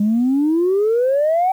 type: exponential sweep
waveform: sine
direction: up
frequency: 201.9 to 771 Hz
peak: -12 dBFS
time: 0-1.52 s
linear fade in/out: 5 ms
effects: tanh soft clip ceiling -10 dBFS + 8-bit